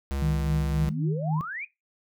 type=tone; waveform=square; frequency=68.7 Hz; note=C#2; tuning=15 cents flat; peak=-28 dBFS; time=0.11-0.89 s; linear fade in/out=0 ms
type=tone with tremolo; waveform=sine; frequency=155.56 Hz; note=D#3; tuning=in tune; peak=-22 dBFS; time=0.22-1.41 s; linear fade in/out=0 ms; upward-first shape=sine; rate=3.8 Hz; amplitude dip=55%
type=exponential sweep; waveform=sine; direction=up; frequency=146.7 to 2510 Hz; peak=-32 dBFS; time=0.81-1.65 s; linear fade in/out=5 ms
effects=noise-tail reverb RT60 0.2 s tail -18 dB re dry